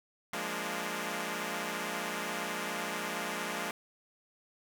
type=chord; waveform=5% pulse; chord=Bb dominant seventh; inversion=second; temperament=equal with one note detuned; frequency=174.61 / 207.7 / 232 / 293.7 Hz; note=F3 / Ab3 / Bb3 / D4; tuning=0 / 0 / -8 / 0 cents; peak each=-29 / -27 / -29 / -30 dBFS; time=0.33-3.71 s; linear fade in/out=2 ms; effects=none